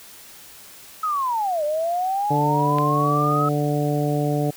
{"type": "linear two-way sweep", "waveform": "sine", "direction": "down then up", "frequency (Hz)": [1293, 586, 1293], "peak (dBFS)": -20, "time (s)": [1.03, 3.49], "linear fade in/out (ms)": 5, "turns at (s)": 1.64}
{"type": "harmonic tone", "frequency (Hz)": 147, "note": "D3", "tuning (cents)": 2, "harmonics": [1, 2, 3, 4, 5], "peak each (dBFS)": [-22, -25, -27, -28, -29], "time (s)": [2.3, 4.51], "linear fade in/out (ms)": 10}
{"type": "click", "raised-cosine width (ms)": 0.3, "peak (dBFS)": -14, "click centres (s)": 2.785}
{"effects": ["white hiss -44 dBFS RMS until 4.56 s"]}